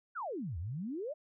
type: exponential two-way sweep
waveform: sine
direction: down then up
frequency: 1577 to 76.1 to 647 Hz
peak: -36 dBFS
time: 0.15-1.14 s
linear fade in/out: 20 ms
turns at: 0.58 s
effects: none